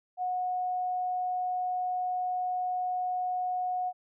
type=tone; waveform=sine; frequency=730 Hz; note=F#5; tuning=24 cents flat; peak=-28 dBFS; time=0.17-3.93 s; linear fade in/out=50 ms; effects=none